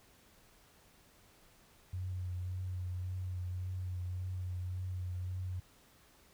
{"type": "tone with vibrato", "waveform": "sine", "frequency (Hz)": 91.2, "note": "F#2", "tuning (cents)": -24, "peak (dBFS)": -36, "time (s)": [1.93, 5.6], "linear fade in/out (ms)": 5, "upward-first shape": "triangle", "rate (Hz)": 1.8, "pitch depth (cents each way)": 27, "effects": ["pink hiss -64 dBFS RMS until 6.33 s"]}